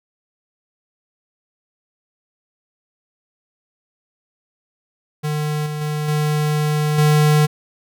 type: tone with level steps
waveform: square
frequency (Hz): 150.8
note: D3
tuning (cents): +46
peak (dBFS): -20 / -24 / -21 / -17 / -12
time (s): 5.23-7.47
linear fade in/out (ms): 20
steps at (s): 5.66 / 5.81 / 6.08 / 6.98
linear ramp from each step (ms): 5
effects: none